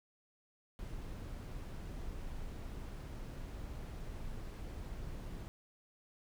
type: noise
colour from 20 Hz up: brown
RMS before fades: -44 dBFS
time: 0.79-5.48 s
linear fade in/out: 0 ms
effects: none